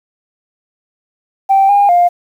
sine tone with pitch steps, 780 / 810 / 703 Hz, G5 / G#5 / F5, -9 / -43 / +11 cents, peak -5 dBFS, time 1.49-2.09 s, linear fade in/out 20 ms, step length 200 ms, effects tanh soft clip ceiling -2 dBFS + 7-bit

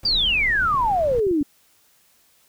brown noise, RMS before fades -33 dBFS, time 0.03-1.2 s, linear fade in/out 2 ms
sine exponential sweep, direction down, 4846 to 276.9 Hz, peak -17 dBFS, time 0.05-1.43 s, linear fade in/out 5 ms
clicks, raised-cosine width 5 ms, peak -24 dBFS, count 11, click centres 0.649 / 0.743 / 0.795 / 0.848 / 0.916 / 1.117 / 1.15 / 1.185 / 1.268 / 1.312 / 1.412 s
effects white hiss -59 dBFS RMS until 2.48 s

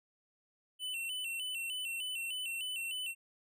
square tone with vibrato, 2855 Hz, F7, 37 cents sharp, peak -37 dBFS, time 0.79-3.15 s, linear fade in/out 50 ms, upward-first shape square, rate 3.3 Hz, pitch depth 89 cents each way, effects none

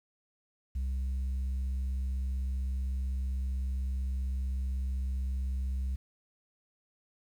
sine tone, 65.41 Hz, C2, in tune, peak -27 dBFS, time 0.75-5.96 s, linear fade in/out 10 ms, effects tanh soft clip ceiling -29 dBFS + 10-bit

